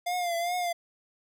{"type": "tone with vibrato", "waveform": "square", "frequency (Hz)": 698.5, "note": "F5", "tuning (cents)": 0, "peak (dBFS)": -28, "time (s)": [0.06, 0.73], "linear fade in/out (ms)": 10, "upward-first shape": "triangle", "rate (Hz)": 2.5, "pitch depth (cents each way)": 70, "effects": []}